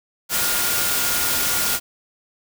sine tone in noise, 1420 Hz, F6, 28 cents sharp, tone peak -30 dBFS, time 0.29-1.8 s, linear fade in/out 50 ms, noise white, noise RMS -21 dBFS, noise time 0.29-1.8 s, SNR -12 dB, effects none

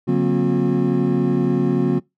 triangle tone cluster, 143.1 / 182.9 / 235.9 / 266.5 / 360.5 Hz, D3 / F#3 / A#3 / C4 / F#4, -45 / -20 / +21 / +32 / -45 cents, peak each -20 dBFS, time 0.07-2 s, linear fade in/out 20 ms, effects noise-tail reverb RT60 0.2 s tail -25 dB re dry

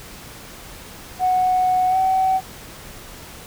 sine tone with pitch glide, 738 to 757.4 Hz, F#5 to F#5, -5 to +40 cents, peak -14 dBFS, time 1.19-2.41 s, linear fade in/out 50 ms, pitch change +45 cents, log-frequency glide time 1.89-1.97 s, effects tanh soft clip ceiling -10 dBFS + pink hiss -39 dBFS RMS until 3.46 s

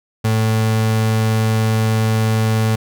35% pulse tone, 110.4 Hz, A2, 6 cents sharp, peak -12 dBFS, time 0.24-2.76 s, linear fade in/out 10 ms, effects none

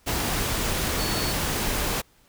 sine tone in noise, 4435 Hz, C#8, in tune, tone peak -32 dBFS, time 0.98-1.33 s, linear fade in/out 20 ms, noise pink, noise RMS -26 dBFS, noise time 0.06-2.02 s, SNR -9 dB, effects pink hiss -60 dBFS RMS until 2.28 s

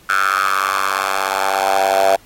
10% pulse tone with high-pass filter sweep, 96.8 Hz, G2, 21 cents flat, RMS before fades -17 dBFS, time 0.09-2.16 s, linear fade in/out 5 ms, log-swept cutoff 1400 to 670 Hz, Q 7.1, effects pink hiss -48 dBFS RMS until 2.25 s + AAC 48 kbps

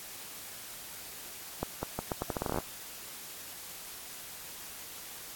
accelerating click train, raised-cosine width 1 ms, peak -17 dBFS, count 15, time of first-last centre 1.63-2.586 s, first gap 200 ms, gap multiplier 0.8, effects white hiss -45 dBFS RMS until 5.35 s + AAC 64 kbps

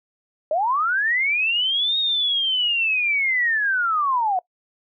sine linear two-way sweep, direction up then down, 587.3 to 3758 to 709 Hz, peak -18 dBFS, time 0.51-4.39 s, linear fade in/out 2 ms, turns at 1.98 s, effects noise-tail reverb RT60 0.1 s tail -22 dB re dry

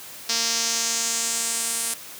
sawtooth tone with band-pass filter sweep, 230 Hz, A#3, 23 cents flat, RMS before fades -25 dBFS, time 0.29-1.94 s, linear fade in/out 5 ms, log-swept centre 5300 to 9500 Hz, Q 2.7, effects white hiss -40 dBFS RMS until 2.19 s + high-pass 100 Hz 12 dB/octave

